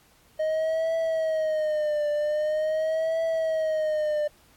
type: tone with vibrato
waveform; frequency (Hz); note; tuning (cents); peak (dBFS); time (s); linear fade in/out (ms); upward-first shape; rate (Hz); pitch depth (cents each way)
triangle; 622.3; D#5; 0; -21; 0.39-4.28; 10; triangle; 0.44; 91
effects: pink hiss -59 dBFS RMS until 4.56 s + AAC 64 kbps